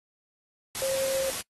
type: tone in noise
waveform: sine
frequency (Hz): 535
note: C5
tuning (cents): +38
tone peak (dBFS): -26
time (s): 0.82-1.3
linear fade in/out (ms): 0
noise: white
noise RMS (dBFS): -33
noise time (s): 0.75-1.41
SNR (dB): +4
effects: noise-tail reverb RT60 0.1 s tail -23 dB re dry + AAC 32 kbps